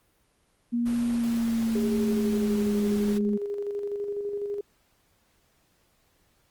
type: tone with pitch glide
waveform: sine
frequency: 237.5 to 209.2 Hz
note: A#3 to G#3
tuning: +33 to +13 cents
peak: -23 dBFS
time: 0.72-3.38 s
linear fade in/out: 20 ms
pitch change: -220 cents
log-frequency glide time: 1.06-2.75 s
type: noise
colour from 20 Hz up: pink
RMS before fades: -41 dBFS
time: 0.85-3.19 s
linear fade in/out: 20 ms
type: tone with tremolo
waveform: sine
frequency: 407.6 Hz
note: G#4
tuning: 32 cents flat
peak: -27 dBFS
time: 1.75-4.61 s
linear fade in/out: 5 ms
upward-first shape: square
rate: 12 Hz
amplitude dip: 35%
effects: pink hiss -67 dBFS RMS until 6.5 s + Opus 32 kbps